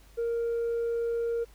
triangle tone with tanh clipping, 466.2 Hz, A#4, in tune, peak -27 dBFS, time 0.17-1.45 s, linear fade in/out 20 ms, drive 6 dB, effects added 50 Hz sine -53 dBFS peak until 1.54 s + pink hiss -60 dBFS RMS until 1.54 s

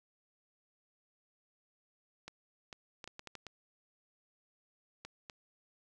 clicks, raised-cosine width 0.2 ms, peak -28 dBFS, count 10, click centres 2.28 / 2.728 / 3.042 / 3.076 / 3.194 / 3.273 / 3.353 / 3.467 / 5.05 / 5.298 s, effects none

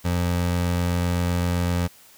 25% pulse tone, 87.8 Hz, F2, 10 cents sharp, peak -17 dBFS, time 0.04-1.88 s, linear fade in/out 20 ms, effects white hiss -51 dBFS RMS until 2.17 s

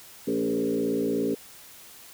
sine tone with frequency modulation, 344.7 Hz, F4, 23 cents flat, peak -23 dBFS, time 0.27-1.35 s, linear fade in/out 10 ms, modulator 56.8 Hz, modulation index 2.3, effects white hiss -48 dBFS RMS until 2.13 s

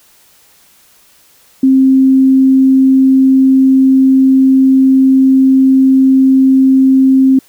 sine tone, 264.9 Hz, C4, 22 cents sharp, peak -4 dBFS, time 1.63-7.39 s, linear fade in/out 5 ms, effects white hiss -47 dBFS RMS until 7.48 s

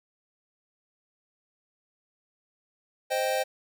square chord, C minor, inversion none, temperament equal, 523.3 / 622.3 / 784 Hz, C5 / Eb5 / G5, 0 / 0 / 0 cents, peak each -29 / -31 / -31 dBFS, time 3.1-3.44 s, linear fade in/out 20 ms, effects none

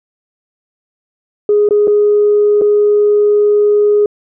sine tone with dropouts, 415.3 Hz, G#4, in tune, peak -6 dBFS, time 1.49-4.06 s, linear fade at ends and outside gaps 2 ms, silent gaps 1.689-1.708 / 1.873-1.878 / 2.613-2.618 s, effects tanh soft clip ceiling -2 dBFS

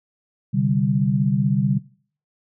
sine chord, C suspended second, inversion none, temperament equal, 130.81 / 146.83 / 196 Hz, C3 / D3 / G3, 0 / 0 / 0 cents, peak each -21 dBFS, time 0.53-1.79 s, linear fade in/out 20 ms, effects noise-tail reverb RT60 0.5 s tail -21 dB re dry

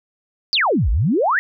sine exponential two-way sweep, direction down then up, 5050 to 47.41 to 1965 Hz, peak -14 dBFS, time 0.53-1.39 s, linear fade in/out 0 ms, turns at 0.9 s, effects none

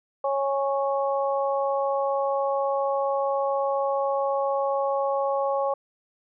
harmonic tone, 275.8 Hz, C#4, 9 cents flat, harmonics 2 / 3 / 4, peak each -24 / -28 / -30 dBFS, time 0.24-5.74 s, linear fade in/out 5 ms, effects none

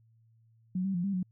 sine tone with pitch steps, 184 / 193.6 / 175 / 197.9 / 183.3 Hz, F#3 / G3 / F3 / G3 / F#3, -9 / -21 / +4 / +17 / -16 cents, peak -28 dBFS, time 0.75-1.23 s, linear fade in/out 5 ms, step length 96 ms, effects added 113 Hz sine -61 dBFS peak until 1.31 s

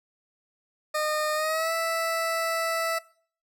20% pulse tone with pitch glide, 611 to 658.6 Hz, D#5 to E5, -32 to -2 cents, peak -20 dBFS, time 0.94-2.99 s, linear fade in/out 10 ms, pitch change +130 cents, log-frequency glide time 1.34-1.72 s, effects noise-tail reverb RT60 0.5 s tail -22 dB re dry

